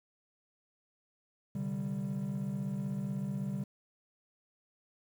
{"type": "chord", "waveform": "triangle", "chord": "C suspended second", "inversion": "none", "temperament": "equal", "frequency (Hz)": [130.81, 146.83, 196], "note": ["C3", "D3", "G3"], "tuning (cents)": [0, 0, 0], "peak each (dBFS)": [-38, -36, -33], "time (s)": [1.55, 3.64], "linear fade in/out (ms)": 5, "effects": ["tanh soft clip ceiling -25 dBFS", "10-bit"]}